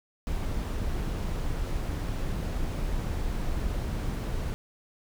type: noise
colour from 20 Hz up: brown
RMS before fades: -30 dBFS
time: 0.27-4.54 s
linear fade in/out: 0 ms
effects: none